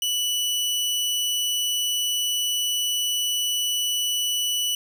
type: tone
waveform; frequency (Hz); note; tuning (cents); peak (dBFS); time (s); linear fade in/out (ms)
sawtooth; 2960; F#7; 0; -19; 0.02-4.75; 2
effects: none